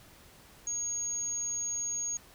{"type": "tone", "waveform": "sine", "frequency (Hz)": 6600, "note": "G#8", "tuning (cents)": -12, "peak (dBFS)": -31, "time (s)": [0.67, 2.17], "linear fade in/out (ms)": 2, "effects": ["pink hiss -56 dBFS RMS until 2.34 s"]}